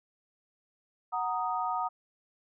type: chord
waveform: sine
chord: D# minor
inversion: first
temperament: equal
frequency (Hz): 740 / 932.3 / 1244.5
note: F#5 / A#5 / D#6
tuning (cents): 0 / 0 / 0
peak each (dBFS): -33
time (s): 1.12-1.89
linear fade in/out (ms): 20
effects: none